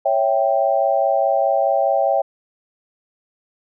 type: chord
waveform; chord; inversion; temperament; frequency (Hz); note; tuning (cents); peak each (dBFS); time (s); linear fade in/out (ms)
sine; C# diminished; none; equal; 554.4 / 659.3 / 784; C#5 / E5 / G5; 0 / 0 / 0; -19; 0.05-2.22; 10
effects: none